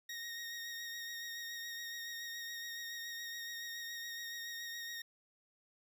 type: tone with vibrato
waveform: 20% pulse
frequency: 1864.7 Hz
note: A#6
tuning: in tune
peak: -37 dBFS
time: 0.09-5.02 s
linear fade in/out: 5 ms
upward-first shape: sine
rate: 7.1 Hz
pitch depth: 21 cents each way
effects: none